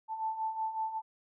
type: beating tone pair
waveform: sine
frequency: 878 / 883.4 Hz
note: A5 / A5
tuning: -4 / +7 cents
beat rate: 5.4 Hz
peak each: -39 / -33 dBFS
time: 0.08-1.02 s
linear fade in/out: 50 ms
effects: none